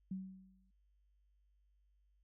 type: tone with exponential decay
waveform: sine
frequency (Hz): 189.2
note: F#3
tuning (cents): +39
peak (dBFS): -37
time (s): 0.11-0.71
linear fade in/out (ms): 5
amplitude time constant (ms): 130
effects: added 50 Hz sine -70 dBFS peak until 2.23 s